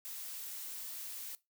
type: noise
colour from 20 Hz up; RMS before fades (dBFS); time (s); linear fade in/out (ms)
blue; -44; 0.05-1.35; 0
effects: noise-tail reverb RT60 0.2 s tail -19 dB re dry